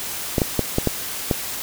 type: clicks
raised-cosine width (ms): 2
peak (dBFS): -4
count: 6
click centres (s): 0.382 / 0.418 / 0.593 / 0.784 / 0.873 / 1.312
effects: white hiss -29 dBFS RMS until 1.62 s